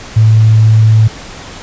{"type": "tone", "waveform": "sine", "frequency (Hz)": 109.8, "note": "A2", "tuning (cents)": -3, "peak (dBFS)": -3, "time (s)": [0.16, 1.08], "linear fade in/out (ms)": 10, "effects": ["pink hiss -29 dBFS RMS until 1.62 s", "resampled to 16000 Hz"]}